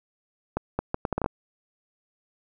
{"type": "accelerating click train", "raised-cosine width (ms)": 1, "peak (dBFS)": -11, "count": 9, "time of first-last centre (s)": [0.57, 1.261], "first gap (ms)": 220, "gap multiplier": 0.7, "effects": []}